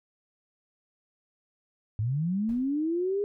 sine linear sweep, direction up, 100.7 to 415.3 Hz, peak -25 dBFS, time 1.99-3.24 s, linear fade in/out 0 ms
brown noise with exponential decay, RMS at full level -42 dBFS, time 2.49-2.82 s, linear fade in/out 0 ms, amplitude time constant 71 ms
effects none

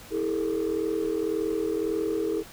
sine tone cluster, 325 / 408.2 / 450 Hz, E4 / G#4 / A4, -24 / -30 / +39 cents, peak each -28 dBFS, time 0.1-2.44 s, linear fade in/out 50 ms, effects tanh soft clip ceiling -19 dBFS + pink hiss -46 dBFS RMS until 2.52 s

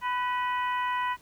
harmonic tone with a mistuned harmonic, 497.7 Hz, B4, 13 cents sharp, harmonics 2 / 3 / 4 / 5 / 6, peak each -27 / -37 / -35 / -41 / -43 dBFS, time 0.01-1.17 s, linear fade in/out 50 ms, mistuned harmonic 4, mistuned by -44 cents, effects pink hiss -58 dBFS RMS until 1.21 s

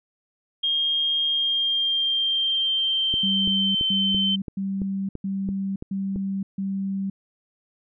sine tone with pitch glide, 3228 to 3089 Hz, G#7 to G7, -50 to -26 cents, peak -20 dBFS, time 0.63-4.36 s, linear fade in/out 10 ms, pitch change -76 cents, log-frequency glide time 1.26-3.9 s
click train, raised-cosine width 3 ms, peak -19 dBFS, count 10, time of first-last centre 3.14-6.16 s, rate 2.98 Hz
sine tone bursts, 194.6 Hz, G3, 12 cents flat, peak -24 dBFS, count 6, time 3.23-7.1 s, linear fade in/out 5 ms, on 520 ms, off 150 ms
effects none

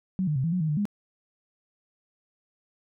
sine tone with pitch steps, 187.4 / 150.9 / 131.2 / 165.4 / 181.9 / 157.1 / 149.4 / 205.1 Hz, F#3 / D3 / C3 / E3 / F#3 / D#3 / D3 / G#3, +22 / +47 / +5 / +6 / -29 / +17 / +30 / -21 cents, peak -23 dBFS, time 0.19-0.854 s, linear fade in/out 0 ms, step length 83 ms, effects none

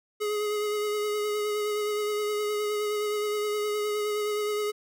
square tone with vibrato, 419.2 Hz, G#4, 16 cents sharp, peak -27 dBFS, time 0.2-4.72 s, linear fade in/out 20 ms, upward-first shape sine, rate 9.6 Hz, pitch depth 19 cents each way, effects none

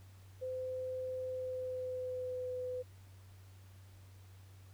sine tone with pitch glide, 513 to 503.3 Hz, C5 to B4, -34 to +33 cents, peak -37 dBFS, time 0.41-2.83 s, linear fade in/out 20 ms, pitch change -33 cents, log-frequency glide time 1.26-2.54 s, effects added 95 Hz sine -54 dBFS peak until 4.73 s + pink hiss -66 dBFS RMS until 4.73 s

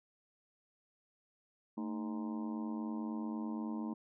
harmonic tone with a mistuned harmonic, 103.83 Hz, G#2, in tune, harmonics 2 / 3 / 4 / 5 / 6 / 7 / 8 / 9 / 10, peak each -38 / -42 / -55 / -57 / -56 / -60 / -56 / -51 / -55 dBFS, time 1.77-3.94 s, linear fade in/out 10 ms, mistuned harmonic 2, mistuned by +120 cents, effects none

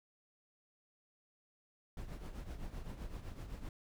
brown noise with tremolo, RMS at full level -42 dBFS, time 1.97-3.69 s, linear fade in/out 2 ms, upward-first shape triangle, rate 7.8 Hz, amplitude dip 70%, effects none

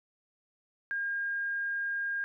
sine tone, 1615 Hz, G#6, 49 cents flat, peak -30 dBFS, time 0.91-2.24 s, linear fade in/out 0 ms, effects none

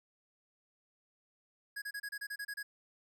square tone bursts, 1661.2 Hz, G#6, in tune, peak -39 dBFS, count 10, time 1.76-2.63 s, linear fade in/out 10 ms, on 60 ms, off 30 ms, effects none

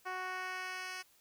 10% pulse tone with band-pass filter sweep, 370 Hz, F#4, in tune, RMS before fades -41 dBFS, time 0.05-1.03 s, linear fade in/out 20 ms, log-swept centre 1000 to 4000 Hz, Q 0.74, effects white hiss -67 dBFS RMS until 1.2 s

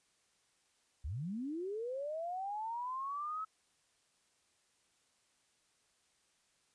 sine linear sweep, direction up, 58.27 to 1300 Hz, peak -37 dBFS, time 1.04-3.45 s, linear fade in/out 10 ms, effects white hiss -74 dBFS RMS until 6.74 s + resampled to 22050 Hz

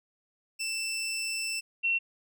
20% pulse / sine tone pair in turn, 2664 / 2720 Hz, E7 / F7, +18 / -46 cents, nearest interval unison, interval 36 cents, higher second, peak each -26 / -24 dBFS, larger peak second, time 0.59-1.61 / 1.83-1.99 s, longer first, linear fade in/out 20 ms, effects none

